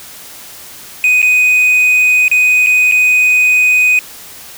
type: tone with dropouts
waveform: triangle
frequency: 2496 Hz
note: D#7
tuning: 5 cents sharp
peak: -5 dBFS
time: 1.04-3.99 s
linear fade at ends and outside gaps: 1 ms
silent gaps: 1.218-1.227 / 2.281-2.314 / 2.663-2.669 / 2.914-2.921 s
effects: white hiss -33 dBFS RMS until 4.57 s